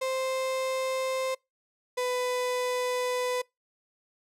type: tone pair in turn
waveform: 35% pulse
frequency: 523 / 498.8 Hz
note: C5 / B4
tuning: -1 / +17 cents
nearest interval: minor second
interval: 82 cents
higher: first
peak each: -26 / -25 dBFS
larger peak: second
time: 0.01-1.35 / 1.97-3.42 s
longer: second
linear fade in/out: 10 ms
effects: noise-tail reverb RT60 0.2 s tail -25 dB re dry + low-pass 12000 Hz 12 dB/octave